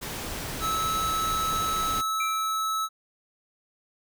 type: noise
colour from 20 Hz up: pink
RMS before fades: -34 dBFS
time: 0.01-2.02 s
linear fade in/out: 20 ms
type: tone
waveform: square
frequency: 1300 Hz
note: E6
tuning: 24 cents flat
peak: -26 dBFS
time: 0.6-2.89 s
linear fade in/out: 50 ms
type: tone with exponential decay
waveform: triangle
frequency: 2349 Hz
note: D7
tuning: in tune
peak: -26 dBFS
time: 2.2-2.64 s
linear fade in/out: 5 ms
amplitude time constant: 95 ms
effects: none